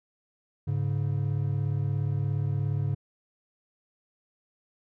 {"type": "tone pair together", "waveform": "triangle", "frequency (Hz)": [103.83, 140.91], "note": ["G#2", "C#3"], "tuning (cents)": [0, 29], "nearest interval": "perfect fourth", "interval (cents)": 529, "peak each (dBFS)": -26, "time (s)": [0.67, 2.95], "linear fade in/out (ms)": 10, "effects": []}